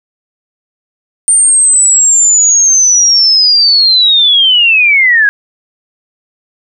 sine linear sweep, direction down, 8930 to 1612 Hz, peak -4 dBFS, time 1.28-5.29 s, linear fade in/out 0 ms, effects none

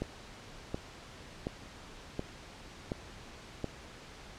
click train, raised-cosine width 2 ms, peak -20 dBFS, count 6, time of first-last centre 0.02-3.643 s, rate 1.38 Hz, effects pink hiss -50 dBFS RMS until 4.38 s + low-pass 6000 Hz 12 dB/octave

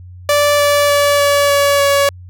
sawtooth tone with pitch steps, 583 / 579 / 575 / 571 / 567.1 / 563.1 Hz, D5 / D5 / D5 / D5 / C#5 / C#5, -13 / -25 / -37 / -49 / +39 / +27 cents, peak -6 dBFS, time 0.29-2.09 s, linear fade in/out 2 ms, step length 300 ms, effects added 90 Hz sine -32 dBFS peak until 2.29 s

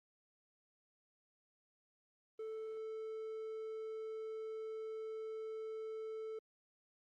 triangle tone, 440 Hz, A4, in tune, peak -40 dBFS, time 2.39-6.39 s, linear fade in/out 5 ms, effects Opus 32 kbps

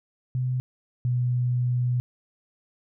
sine tone pair in turn, 127.1 / 123.55 Hz, C3 / B2, -50 / +1 cents, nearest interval unison, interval 49 cents, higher first, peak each -23 / -21 dBFS, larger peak second, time 0.35-0.6 / 1.05-2 s, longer second, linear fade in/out 0 ms, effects none

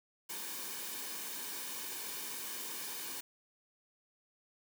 white noise with comb filter, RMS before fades -42 dBFS, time 0.29-3.21 s, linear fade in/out 10 ms, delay 1.5 ms, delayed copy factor -0.55, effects high-pass 200 Hz 12 dB/octave

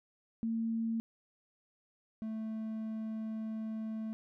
sine / triangle tone pair in turn, 226.7 / 220 Hz, A#3 / A3, -48 / 0 cents, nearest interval minor second, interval 52 cents, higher first, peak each -31 / -34 dBFS, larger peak first, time 0.43-1 / 2.22-4.13 s, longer second, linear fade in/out 0 ms, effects none

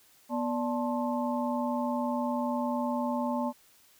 sine tone cluster, 244.3 / 585 / 876 / 1061 Hz, B3 / D5 / A5 / C6, -19 / -7 / -8 / +24 cents, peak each -30 / -34 / -34 / -39 dBFS, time 0.29-3.53 s, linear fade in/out 50 ms, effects white hiss -61 dBFS RMS until 3.99 s

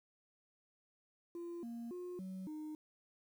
sine tone with pitch steps, 343.2 / 234 / 358.2 / 187.9 / 307.1 Hz, F4 / A#3 / F4 / F#3 / D#4, -30 / +7 / +44 / +27 / -23 cents, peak -40 dBFS, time 1.35-2.75 s, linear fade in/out 2 ms, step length 280 ms, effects tanh soft clip ceiling -41 dBFS + 11-bit

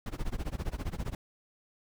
brown noise with tremolo, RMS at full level -31 dBFS, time 0.06-1.15 s, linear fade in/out 2 ms, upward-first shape sine, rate 15 Hz, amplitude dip 95%, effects none

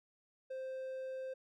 triangle tone, 523.3 Hz, C5, in tune, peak -38 dBFS, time 0.5-1.34 s, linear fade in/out 10 ms, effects none

